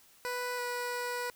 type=tone pair in turn; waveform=15% pulse; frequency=493.9 / 488.8 Hz; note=B4 / B4; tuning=0 / -18 cents; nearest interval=unison; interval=18 cents; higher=first; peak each=-27 dBFS; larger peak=neither; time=0.25-0.58 / 0.58-1.3 s; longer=second; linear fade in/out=0 ms; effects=white hiss -61 dBFS RMS until 1.35 s